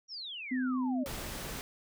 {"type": "exponential sweep", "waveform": "sine", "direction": "down", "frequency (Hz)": [5750, 493.9], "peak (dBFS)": -39, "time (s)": [0.08, 1.11], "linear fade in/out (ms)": 50}
{"type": "tone", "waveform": "sine", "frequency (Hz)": 255.6, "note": "C4", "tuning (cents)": -40, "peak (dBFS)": -29, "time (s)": [0.51, 1.04], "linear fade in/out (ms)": 10}
{"type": "noise", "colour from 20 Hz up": "pink", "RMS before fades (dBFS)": -40, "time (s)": [1.06, 1.61], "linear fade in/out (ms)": 0}
{"effects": []}